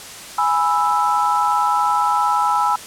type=chord; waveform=sine; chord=E major; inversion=first; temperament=equal; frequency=830.6 / 987.8 / 1318.5 Hz; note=G#5 / B5 / E6; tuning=0 / 0 / 0 cents; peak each=-19 dBFS; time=0.38-2.76 s; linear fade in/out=5 ms; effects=white hiss -35 dBFS RMS until 2.86 s + low-pass 10000 Hz 12 dB/octave